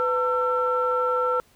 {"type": "tone cluster", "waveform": "sine", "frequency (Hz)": [500, 905, 1344], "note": ["B4", "A5", "E6"], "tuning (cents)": [21, 48, 33], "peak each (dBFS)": [-23, -30, -23], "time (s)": [0, 1.4], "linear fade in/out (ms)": 0, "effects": ["tanh soft clip ceiling -11 dBFS", "pink hiss -59 dBFS RMS until 1.55 s"]}